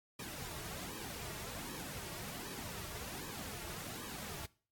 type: noise with flanger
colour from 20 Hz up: pink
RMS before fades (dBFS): -45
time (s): 0.19-4.46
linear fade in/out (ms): 5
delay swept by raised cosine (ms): 1.4 to 4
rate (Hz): 1.3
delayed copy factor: -0.75
effects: noise-tail reverb RT60 0.4 s tail -21 dB re dry + AAC 64 kbps